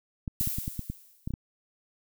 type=clicks; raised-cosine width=5 ms; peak=-20 dBFS; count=10; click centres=0.278 / 0.41 / 0.474 / 0.585 / 0.679 / 0.793 / 0.9 / 1.275 / 1.306 / 1.338 s
type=noise with exponential decay; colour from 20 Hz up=violet; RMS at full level=-28 dBFS; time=0.4-1.32 s; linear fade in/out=0 ms; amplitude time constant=200 ms
effects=none